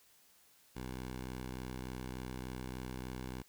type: tone with vibrato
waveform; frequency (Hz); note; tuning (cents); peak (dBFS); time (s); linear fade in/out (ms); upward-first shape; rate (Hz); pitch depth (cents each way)
10% pulse; 63.4; B1; +46; -33; 0.75-3.43; 20; triangle; 6.5; 10
effects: white hiss -66 dBFS RMS until 3.48 s